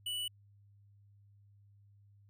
square tone, 2959 Hz, F#7, 1 cent flat, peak -36 dBFS, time 0.06-0.28 s, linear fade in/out 5 ms, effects added 101 Hz sine -60 dBFS peak until 2.29 s

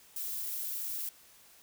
violet noise, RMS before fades -37 dBFS, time 0.16-1.09 s, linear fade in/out 2 ms, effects white hiss -59 dBFS RMS until 1.62 s

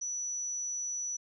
sine tone, 5920 Hz, F#8, in tune, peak -33 dBFS, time 0.01-1.17 s, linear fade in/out 10 ms, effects none

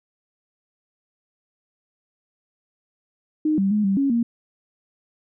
sine tone with pitch steps, 307.8 / 195.2 / 210.5 / 195.2 / 276.5 / 234.2 Hz, D#4 / G3 / G#3 / G3 / C#4 / A#3, -19 / -7 / +24 / -7 / -4 / +8 cents, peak -17 dBFS, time 3.45-4.23 s, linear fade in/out 5 ms, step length 130 ms, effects none

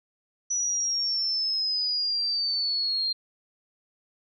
sine exponential sweep, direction down, 5920 to 4186 Hz, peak -24 dBFS, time 0.5-3.13 s, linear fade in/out 10 ms, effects none

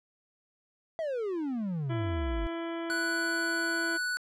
triangle exponential sweep, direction down, 672 to 46.25 Hz, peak -28 dBFS, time 0.99-2.47 s, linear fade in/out 0 ms
harmonic tone, 333.9 Hz, E4, 22 cents sharp, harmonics 1 / 2 / 3 / 4 / 5 / 6 / 7 / 9 / 10, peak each -34 / -40 / -44 / -46 / -48 / -50 / -51 / -53 / -54 dBFS, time 1.89-3.98 s, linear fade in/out 20 ms
square tone, 1480 Hz, F#6, in tune, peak -30 dBFS, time 2.9-4.17 s, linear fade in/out 0 ms
effects low-pass 10000 Hz 12 dB/octave

